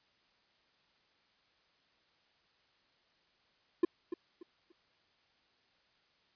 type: tone with echo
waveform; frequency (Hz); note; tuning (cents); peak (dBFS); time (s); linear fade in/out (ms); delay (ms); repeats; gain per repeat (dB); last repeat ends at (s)
triangle; 347.7; F4; -8; -20; 3.83-3.85; 5; 290; 3; -12; 4.72
effects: white hiss -71 dBFS RMS until 6.35 s + resampled to 11025 Hz